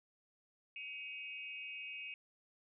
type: tone with amplitude modulation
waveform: sine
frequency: 2531 Hz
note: D#7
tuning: 29 cents sharp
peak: -39 dBFS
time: 0.76-2.14 s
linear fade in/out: 2 ms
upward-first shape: sine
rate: 273 Hz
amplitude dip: 100%
effects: none